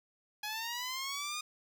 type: linear sweep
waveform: 10% pulse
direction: up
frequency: 831 to 1234 Hz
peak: -28 dBFS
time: 0.43-1.41 s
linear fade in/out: 5 ms
effects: none